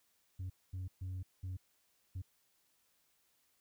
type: tone bursts at uneven times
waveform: sine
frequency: 92.5 Hz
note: F#2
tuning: in tune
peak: -36 dBFS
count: 5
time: 0.39-0.5 / 0.73-0.88 / 1.01-1.23 / 1.43-1.57 / 2.15-2.22 s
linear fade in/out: 10 ms
effects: tanh soft clip ceiling -38 dBFS + white hiss -75 dBFS RMS until 3.6 s